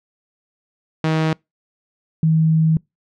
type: tone pair in turn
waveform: sawtooth / sine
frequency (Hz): 158.5 / 159.6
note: D#3 / D#3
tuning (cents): +32 / +44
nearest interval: unison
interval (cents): 12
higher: second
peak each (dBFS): -12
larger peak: neither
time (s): 1.04-1.33 / 2.23-2.77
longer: second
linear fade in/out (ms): 2
effects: noise-tail reverb RT60 0.2 s tail -26 dB re dry + low-pass 4000 Hz 12 dB/octave